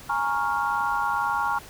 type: chord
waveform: sine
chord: Bb minor seventh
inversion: third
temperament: equal with one note detuned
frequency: 830.6 / 932.3 / 1102.3 / 1396.9 Hz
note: Ab5 / Bb5 / Db6 / F6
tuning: 0 / 0 / -10 / 0 cents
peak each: -28 dBFS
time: 0.09-1.59 s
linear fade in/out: 10 ms
effects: pink hiss -45 dBFS RMS until 1.69 s